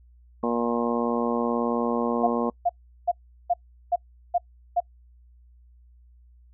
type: harmonic tone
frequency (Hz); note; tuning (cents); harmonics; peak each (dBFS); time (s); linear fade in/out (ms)
118.5; A#2; +29; 2 / 3 / 4 / 5 / 6 / 7 / 8 / 9; -26 / -32 / -28 / -32 / -35 / -35 / -36 / -32; 0.43-2.5; 5
type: tone bursts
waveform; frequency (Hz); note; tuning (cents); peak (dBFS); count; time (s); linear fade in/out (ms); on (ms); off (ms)
sine; 702; F5; +9; -18; 7; 2.23-4.804; 10; 42; 380
effects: noise-tail reverb RT60 0.1 s tail -26 dB re dry + added 60 Hz sine -51 dBFS peak until 6.53 s